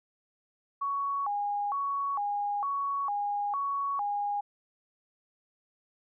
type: tone with vibrato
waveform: sine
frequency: 956 Hz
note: A#5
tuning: 43 cents sharp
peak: -28 dBFS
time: 0.81-4.41 s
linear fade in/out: 10 ms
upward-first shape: square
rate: 1.1 Hz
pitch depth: 270 cents each way
effects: none